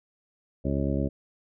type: harmonic tone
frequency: 69.3 Hz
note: C#2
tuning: in tune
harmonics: 1 / 2 / 3 / 4 / 5 / 6 / 8 / 9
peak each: -30 / -30 / -31 / -31 / -35 / -37 / -35 / -40 dBFS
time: 0.64-1.09 s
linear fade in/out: 20 ms
effects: none